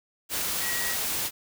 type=tone in noise; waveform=sine; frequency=1911 Hz; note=A#6; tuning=43 cents sharp; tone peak=-32 dBFS; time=0.6-0.97 s; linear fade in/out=50 ms; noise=white; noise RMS=-29 dBFS; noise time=0.29-1.31 s; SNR=-6 dB; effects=none